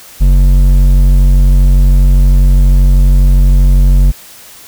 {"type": "tone with hard clipping", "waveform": "triangle", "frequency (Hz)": 46.25, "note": "F#1", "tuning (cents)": 0, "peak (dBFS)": -5, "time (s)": [0.2, 4.12], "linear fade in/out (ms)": 20, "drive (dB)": 12, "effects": ["white hiss -35 dBFS RMS until 4.67 s"]}